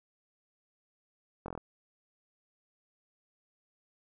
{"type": "slowing click train", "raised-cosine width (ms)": 1, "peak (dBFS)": -25, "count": 6, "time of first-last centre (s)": [1.46, 1.577], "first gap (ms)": 22, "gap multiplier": 1.03, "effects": []}